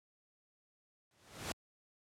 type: noise with exponential growth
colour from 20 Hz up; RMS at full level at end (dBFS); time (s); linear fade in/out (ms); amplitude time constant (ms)
pink; -36; 1.11-1.52; 2; 88
effects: high-pass 80 Hz 12 dB/octave + low-pass 10000 Hz 12 dB/octave